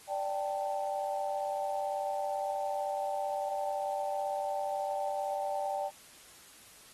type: chord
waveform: sine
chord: D suspended fourth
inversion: none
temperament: just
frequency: 587.3 / 783.1 / 881 Hz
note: D5 / G5 / A5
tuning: 0 / -2 / +2 cents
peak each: -35 / -34 / -40 dBFS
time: 0.07-5.91 s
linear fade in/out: 50 ms
effects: white hiss -55 dBFS RMS until 6.93 s + AAC 32 kbps